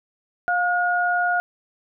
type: tone pair together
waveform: sine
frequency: 708.4 / 1439 Hz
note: F5 / F#6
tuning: +24 / -49 cents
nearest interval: octave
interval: 1227 cents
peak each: -21 dBFS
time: 0.48-1.4 s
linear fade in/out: 0 ms
effects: none